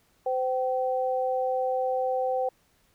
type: tone pair together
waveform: sine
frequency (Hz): 513.9 / 770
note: C5 / G5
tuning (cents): -31 / -31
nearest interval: perfect fifth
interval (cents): 700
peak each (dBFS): -26 / -28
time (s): 0.26-2.49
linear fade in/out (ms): 5
effects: pink hiss -66 dBFS RMS until 2.94 s